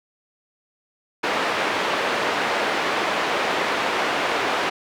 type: band-pass noise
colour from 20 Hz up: pink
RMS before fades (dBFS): -23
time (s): 1.23-4.7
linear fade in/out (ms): 10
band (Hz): 450 to 2700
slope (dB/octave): 12
effects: none